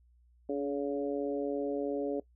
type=harmonic tone with a mistuned harmonic; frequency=141.3 Hz; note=C#3; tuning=34 cents sharp; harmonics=2 / 3 / 4 / 5; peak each=-34 / -34 / -36 / -46 dBFS; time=0.49-2.2 s; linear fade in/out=5 ms; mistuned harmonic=2; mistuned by=+18 cents; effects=noise-tail reverb RT60 0.1 s tail -19 dB re dry + added 60 Hz sine -61 dBFS peak until 2.35 s